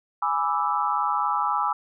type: chord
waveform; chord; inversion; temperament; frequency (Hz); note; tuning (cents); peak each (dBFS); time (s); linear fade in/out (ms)
sine; E dominant seventh; first; equal; 830.6 / 987.8 / 1174.7 / 1318.5; G#5 / B5 / D6 / E6; 0 / 0 / 0 / 0; -27; 0.22-1.73; 5
effects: none